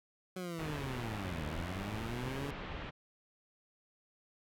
20% pulse linear two-way sweep, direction down then up, 186.8 to 74 to 144.6 Hz, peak -34 dBFS, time 0.36-2.51 s, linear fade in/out 5 ms, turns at 1.45 s
pink low-pass noise, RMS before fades -43 dBFS, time 0.58-2.91 s, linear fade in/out 20 ms, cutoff 3200 Hz, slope 24 dB/octave
effects none

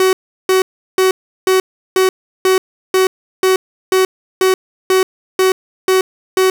45% pulse tone bursts, 376 Hz, F#4, 28 cents sharp, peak -9 dBFS, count 14, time 0-6.5 s, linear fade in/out 2 ms, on 130 ms, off 360 ms, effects none

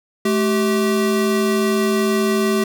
square tone pair together, 215.7 / 387 Hz, A3 / G4, -34 / -22 cents, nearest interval minor seventh, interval 1012 cents, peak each -19 dBFS, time 0.25-2.64 s, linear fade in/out 5 ms, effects none

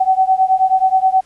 sine beating tone pair, 753 / 762.4 Hz, F#5 / G5, +30 / -48 cents, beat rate 9.4 Hz, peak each -13 / -14 dBFS, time 0-1.21 s, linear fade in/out 10 ms, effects pink hiss -51 dBFS RMS until 1.25 s + resampled to 24000 Hz

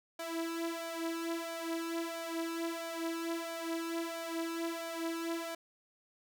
sawtooth tone with flanger, 331.9 Hz, E4, 12 cents sharp, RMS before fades -38 dBFS, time 0.19-5.55 s, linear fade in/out 5 ms, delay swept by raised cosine 1.3 to 3.8 ms, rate 1.5 Hz, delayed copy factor +0.75, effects none

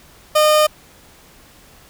30% pulse tone, 610 Hz, D#5, 34 cents flat, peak -8 dBFS, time 0.35-0.67 s, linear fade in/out 10 ms, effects pink hiss -47 dBFS RMS until 1.89 s

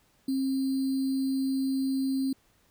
sine tone with sample-and-hold, 267.3 Hz, C4, 37 cents sharp, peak -25 dBFS, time 0.28-2.33 s, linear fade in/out 5 ms, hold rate 4410 Hz, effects pink hiss -66 dBFS RMS until 2.7 s

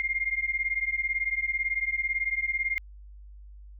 sine beating tone pair, 2110 / 2128 Hz, C7 / C7, +14 / +29 cents, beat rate 18 Hz, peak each -29 dBFS, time 0-2.78 s, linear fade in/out 0 ms, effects added 50 Hz sine -44 dBFS peak until 3.79 s

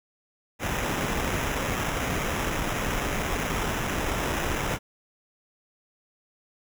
pink noise with sample-and-hold, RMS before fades -28 dBFS, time 0.59-4.79 s, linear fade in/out 50 ms, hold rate 4410 Hz, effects none

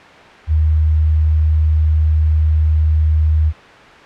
sine tone, 77.78 Hz, D#2, in tune, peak -10 dBFS, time 0.47-3.53 s, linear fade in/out 50 ms, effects white hiss -38 dBFS RMS until 4.05 s + low-pass 2000 Hz 12 dB/octave

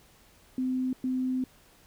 sine tone bursts at uneven times, 256.9 Hz, C4, 32 cents flat, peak -26 dBFS, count 2, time 0.58-0.93 / 1.04-1.44 s, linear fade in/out 2 ms, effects pink hiss -59 dBFS RMS until 1.86 s

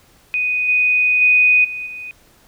sine tone with level steps, 2489 Hz, D#7, in tune, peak -16 / -12 / -9 / -24 / -28 dBFS, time 0.34-2.11 s, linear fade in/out 0 ms, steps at 0.68 / 1.21 / 1.64 / 1.86 s, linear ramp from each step 10 ms, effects pink hiss -52 dBFS RMS until 2.47 s

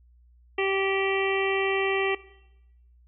harmonic tone, 388.6 Hz, G4, 15 cents flat, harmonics 1 / 2 / 3 / 5 / 6 / 7 / 8, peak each -25 / -33 / -35 / -32 / -33 / -33 / -39 dBFS, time 0.58-2.15 s, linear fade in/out 5 ms, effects noise-tail reverb RT60 0.9 s tail -18 dB re dry + added 60 Hz sine -54 dBFS peak until 3.07 s

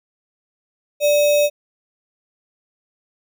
sine tone with sample-and-hold, 587.3 Hz, D5, in tune, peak -12 dBFS, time 1-1.5 s, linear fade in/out 50 ms, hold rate 3150 Hz, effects none

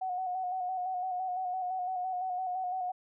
sine tone with vibrato, 737 Hz, F#5, 7 cents flat, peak -31 dBFS, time 0.01-2.92 s, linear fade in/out 10 ms, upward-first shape square, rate 5.9 Hz, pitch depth 33 cents each way, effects none

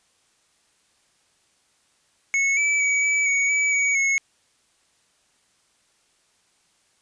square tone with pitch steps, 2198 / 2305 / 2271 / 2295 / 2239 / 2290 / 2258 / 2184 Hz, C#7 / D7 / C#7 / D7 / C#7 / D7 / C#7 / C#7, -15 / -33 / +41 / -40 / +17 / -44 / +31 / -26 cents, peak -19 dBFS, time 2.34-4.18 s, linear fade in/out 0 ms, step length 230 ms, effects white hiss -64 dBFS RMS until 7.01 s + resampled to 22050 Hz

